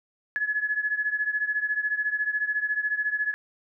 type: beating tone pair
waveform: sine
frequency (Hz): 1697 / 1711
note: G#6 / A6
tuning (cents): +37 / -49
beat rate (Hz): 14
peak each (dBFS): -26 / -29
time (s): 0.36-3.34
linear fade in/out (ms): 0
effects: none